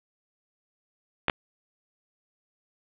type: clicks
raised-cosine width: 0.3 ms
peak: -6 dBFS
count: 2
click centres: 1.283 / 1.298 s
effects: resampled to 8000 Hz + 7-bit